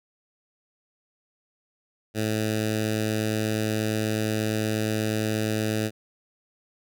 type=tone with notch filter; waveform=10% pulse; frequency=108.4 Hz; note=A2; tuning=25 cents flat; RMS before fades=-26 dBFS; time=2.14-5.91 s; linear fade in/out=50 ms; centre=990 Hz; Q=0.97; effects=none